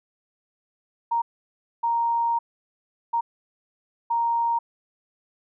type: tone bursts at uneven times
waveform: sine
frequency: 932.3 Hz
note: A#5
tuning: in tune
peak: -20 dBFS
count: 4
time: 1.11-1.22 / 1.83-2.39 / 3.13-3.21 / 4.1-4.59 s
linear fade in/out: 10 ms
effects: none